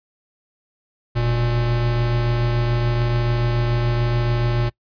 square tone pair together, 42.02 / 119.1 Hz, E1 / A#2, +34 / +38 cents, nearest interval octave + tritone, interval 1804 cents, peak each -25 / -19 dBFS, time 1.15-4.7 s, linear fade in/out 20 ms, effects noise-tail reverb RT60 0.1 s tail -23 dB re dry + resampled to 11025 Hz

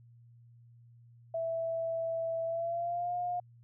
sine tone with pitch glide, 659.3 to 710.7 Hz, E5 to F5, 0 to +30 cents, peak -31 dBFS, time 1.34-3.4 s, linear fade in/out 5 ms, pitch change +130 cents, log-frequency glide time 2.45-3.15 s, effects added 118 Hz sine -55 dBFS peak until 3.63 s

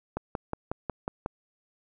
click train, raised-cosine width 1 ms, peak -16 dBFS, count 7, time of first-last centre 0.17-1.261 s, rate 5.5 Hz, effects none

